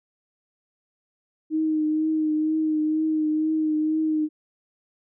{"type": "tone with vibrato", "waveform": "sine", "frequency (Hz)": 311.1, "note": "D#4", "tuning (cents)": 0, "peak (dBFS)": -20, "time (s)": [1.5, 4.29], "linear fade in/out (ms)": 50, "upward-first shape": "triangle", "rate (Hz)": 2.1, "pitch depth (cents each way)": 29, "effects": []}